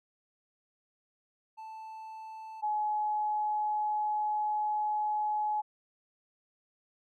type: tone pair in turn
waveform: triangle / sine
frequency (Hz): 880 / 846.5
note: A5 / G#5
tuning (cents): 0 / +33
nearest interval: minor second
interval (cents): 67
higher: first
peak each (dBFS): -40 / -28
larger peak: second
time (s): 1.57-2.62 / 2.62-5.62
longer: second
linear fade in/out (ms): 20
effects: none